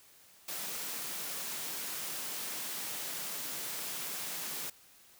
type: high-pass noise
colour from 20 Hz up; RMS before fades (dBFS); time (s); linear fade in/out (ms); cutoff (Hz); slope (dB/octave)
white; -39; 0.48-4.7; 5; 130; 96
effects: white hiss -60 dBFS RMS until 5.19 s